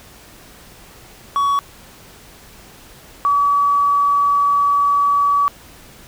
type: tone pair in turn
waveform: triangle / sine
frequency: 1125 / 1141.4 Hz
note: C#6 / D6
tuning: +25 / -50 cents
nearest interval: unison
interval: 25 cents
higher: second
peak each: -12 dBFS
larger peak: neither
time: 1.36-1.59 / 3.25-5.48 s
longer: second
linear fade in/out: 0 ms
effects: pink hiss -43 dBFS RMS until 6.07 s